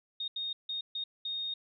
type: tone bursts at uneven times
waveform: sine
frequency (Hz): 3705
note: A#7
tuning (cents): -11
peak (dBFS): -33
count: 5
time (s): 0.2-0.28 / 0.36-0.53 / 0.69-0.81 / 0.95-1.04 / 1.25-1.54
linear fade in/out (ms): 5
effects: none